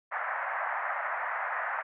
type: band-pass noise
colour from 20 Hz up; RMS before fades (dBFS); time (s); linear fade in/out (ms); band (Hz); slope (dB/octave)
white; -33; 0.11-1.83; 20; 630 to 1900; 48
effects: none